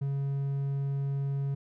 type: tone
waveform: triangle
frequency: 138.8 Hz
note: C#3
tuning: 3 cents sharp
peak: -26 dBFS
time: 0.01-1.55 s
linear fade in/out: 10 ms
effects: none